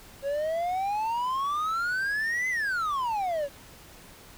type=exponential two-way sweep; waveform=triangle; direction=up then down; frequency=544 to 2065 to 544 Hz; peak=-24 dBFS; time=0.22-3.49 s; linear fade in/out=50 ms; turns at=2.49 s; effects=pink hiss -50 dBFS RMS until 4.37 s